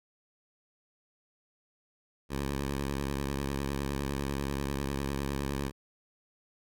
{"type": "tone with vibrato", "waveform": "10% pulse", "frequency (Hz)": 69.3, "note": "C#2", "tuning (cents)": 0, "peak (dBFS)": -23, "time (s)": [2.29, 5.72], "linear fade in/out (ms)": 50, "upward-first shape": "triangle", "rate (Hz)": 10, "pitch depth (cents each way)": 61, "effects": []}